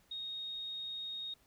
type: tone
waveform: sine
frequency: 3729 Hz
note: A#7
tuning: in tune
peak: -39 dBFS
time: 0.11-1.34 s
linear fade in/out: 5 ms
effects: pink hiss -69 dBFS RMS until 1.46 s